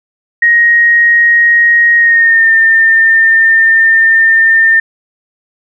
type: tone with pitch glide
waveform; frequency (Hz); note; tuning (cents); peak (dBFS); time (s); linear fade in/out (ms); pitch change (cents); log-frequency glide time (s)
sine; 1878 to 1805.7; A#6 to A6; +12 to +44; -4; 0.42-4.8; 5; -68; 1.96-2.51
effects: none